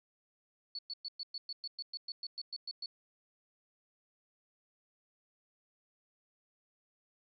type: tone bursts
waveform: sine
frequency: 4435 Hz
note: C#8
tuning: in tune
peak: -38 dBFS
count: 15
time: 0.75-2.86 s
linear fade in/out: 2 ms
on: 38 ms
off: 110 ms
effects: none